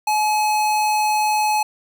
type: tone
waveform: square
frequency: 851 Hz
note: G#5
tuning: 42 cents sharp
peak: -17 dBFS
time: 0.07-1.63 s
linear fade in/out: 5 ms
effects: none